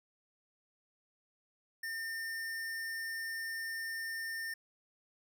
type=tone; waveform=square; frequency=1810 Hz; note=A6; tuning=48 cents sharp; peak=-38 dBFS; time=1.83-4.54 s; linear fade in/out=5 ms; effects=none